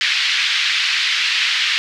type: band-pass noise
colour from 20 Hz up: pink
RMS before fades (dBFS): -18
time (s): 0.01-1.78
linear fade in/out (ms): 0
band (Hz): 1900 to 4400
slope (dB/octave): 24
effects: none